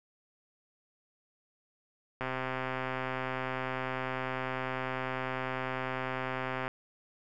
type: click train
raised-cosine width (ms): 0.5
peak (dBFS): -19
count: 582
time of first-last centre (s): 2.21-6.679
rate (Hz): 130
effects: none